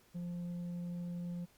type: tone with tanh clipping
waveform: sine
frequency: 174.61 Hz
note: F3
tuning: in tune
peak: -39 dBFS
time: 0.14-1.46 s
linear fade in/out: 20 ms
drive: 4 dB
effects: pink hiss -67 dBFS RMS until 1.57 s + Opus 48 kbps